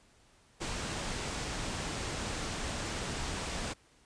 pink low-pass noise, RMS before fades -37 dBFS, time 0.6-3.74 s, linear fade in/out 20 ms, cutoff 9200 Hz, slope 48 dB/octave, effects pink hiss -64 dBFS RMS until 4.05 s + resampled to 22050 Hz

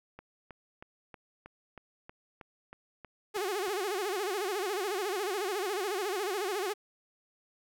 click train, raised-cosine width 0.5 ms, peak -31 dBFS, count 12, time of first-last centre 0.19-3.682 s, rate 3.15 Hz
sawtooth tone with vibrato, 392 Hz, G4, in tune, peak -27 dBFS, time 3.34-6.74 s, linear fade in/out 20 ms, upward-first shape sine, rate 14 Hz, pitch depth 160 cents each way
effects 11-bit

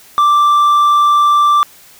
sine tone with hard clipping, 1174.7 Hz, D6, in tune, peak -8 dBFS, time 0.18-1.63 s, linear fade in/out 0 ms, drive 3 dB, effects white hiss -42 dBFS RMS until 1.99 s

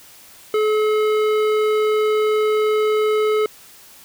sine tone with hard clipping, 428.6 Hz, A4, 45 cents flat, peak -17 dBFS, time 0.54-3.46 s, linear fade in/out 2 ms, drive 13 dB, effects white hiss -45 dBFS RMS until 4.04 s

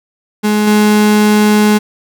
35% pulse tone with level steps, 210.7 Hz, G#3, 25 cents sharp, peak -8 / -5 dBFS, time 0.43-1.79 s, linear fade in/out 20 ms, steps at 0.67 s, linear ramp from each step 5 ms, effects none

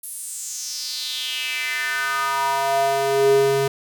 square tone with high-pass filter sweep, 137.2 Hz, C#3, 17 cents flat, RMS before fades -22 dBFS, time 0.03-3.68 s, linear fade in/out 5 ms, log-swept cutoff 11000 to 280 Hz, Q 4.2, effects none

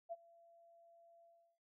sine tone with ADSR envelope, 677 Hz, E5, 46 cents sharp, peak -40 dBFS, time 0.09-1.59 s, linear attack 31 ms, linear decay 34 ms, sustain -23 dB, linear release 360 ms, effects none

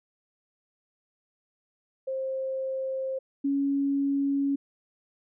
sine tone pair in turn, 529 / 278.6 Hz, C5 / C#4, +19 / +9 cents, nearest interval major seventh, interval 1110 cents, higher first, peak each -28 / -23 dBFS, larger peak second, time 2.07-3.19 / 3.44-4.56 s, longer neither, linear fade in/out 10 ms, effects none

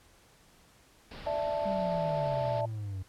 pink low-pass noise, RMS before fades -46 dBFS, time 1.11-2.61 s, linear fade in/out 2 ms, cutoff 5200 Hz, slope 96 dB/octave
sine chord, D suspended second, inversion none, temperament equal, 587.3 / 659.3 / 880 Hz, D5 / E5 / A5, 0 / 0 / 0 cents, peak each -32 / -33 / -35 dBFS, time 1.26-2.66 s, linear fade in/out 10 ms
triangle exponential sweep, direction down, 201.3 to 92.5 Hz, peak -32 dBFS, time 1.65-3.03 s, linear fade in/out 10 ms
effects pink hiss -61 dBFS RMS until 3.08 s + low-pass 12000 Hz 12 dB/octave

